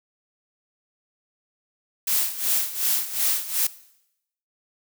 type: noise with tremolo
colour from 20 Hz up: blue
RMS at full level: -21 dBFS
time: 2.07-3.67 s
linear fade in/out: 5 ms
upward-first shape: sine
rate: 2.7 Hz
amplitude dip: 80%
effects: noise-tail reverb RT60 0.8 s tail -18 dB re dry